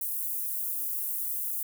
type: high-pass noise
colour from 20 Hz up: pink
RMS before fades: -32 dBFS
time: 0.01-1.63 s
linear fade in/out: 2 ms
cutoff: 12000 Hz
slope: 24 dB/octave
effects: none